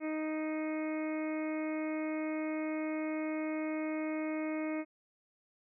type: harmonic tone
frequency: 311.1 Hz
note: D#4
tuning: in tune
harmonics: 1 / 2 / 3 / 4 / 5 / 6 / 7 / 8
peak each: -34 / -40 / -50 / -49 / -54 / -53 / -46 / -53 dBFS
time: 0-4.85 s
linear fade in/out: 50 ms
effects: none